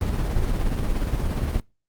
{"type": "noise with tremolo", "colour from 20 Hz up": "brown", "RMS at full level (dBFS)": -21, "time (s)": [0.01, 1.6], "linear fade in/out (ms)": 2, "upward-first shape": "triangle", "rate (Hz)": 17, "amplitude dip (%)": 45, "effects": ["noise-tail reverb RT60 0.3 s tail -26 dB re dry", "Opus 24 kbps"]}